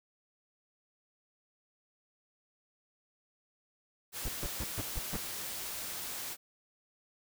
white noise, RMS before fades -40 dBFS, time 4.12-6.37 s, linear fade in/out 50 ms
brown noise bursts, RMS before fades -35 dBFS, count 6, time 4.25-5.166 s, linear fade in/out 2 ms, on 36 ms, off 140 ms
effects none

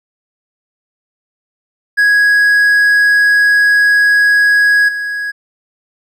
triangle tone with level steps, 1661.2 Hz, G#6, in tune, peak -5 / -15 dBFS, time 1.97-5.32 s, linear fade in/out 20 ms, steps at 4.88 s, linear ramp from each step 10 ms, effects none

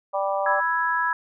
harmonic tone, 196 Hz, G3, in tune, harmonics 3 / 4 / 5 / 6, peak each -25 / -27 / -29 / -31 dBFS, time 0.13-0.61 s, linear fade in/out 20 ms
sine chord, E major, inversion second, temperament equal, 987.8 / 1318.5 / 1661.2 Hz, B5 / E6 / G#6, 0 / 0 / 0 cents, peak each -24 / -28 / -24 dBFS, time 0.46-1.13 s, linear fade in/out 2 ms
effects none

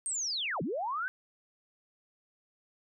sine linear two-way sweep, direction down then up, 8720 to 133.5 to 1574 Hz, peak -31 dBFS, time 0.06-1.08 s, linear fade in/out 0 ms, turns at 0.62 s, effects none

